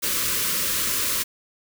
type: band-stop noise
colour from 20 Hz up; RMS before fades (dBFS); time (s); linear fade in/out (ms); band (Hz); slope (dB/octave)
white; -24; 0.02-1.24; 20; 600 to 980; 96
effects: none